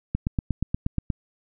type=click train; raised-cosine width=5 ms; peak=-11 dBFS; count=9; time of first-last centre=0.15-1.102 s; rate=8.4 Hz; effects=none